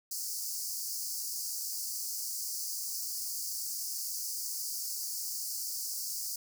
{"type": "high-pass noise", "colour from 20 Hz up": "pink", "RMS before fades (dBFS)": -37, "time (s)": [0.11, 6.36], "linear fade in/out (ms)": 5, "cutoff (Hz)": 4600, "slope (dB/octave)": 96, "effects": []}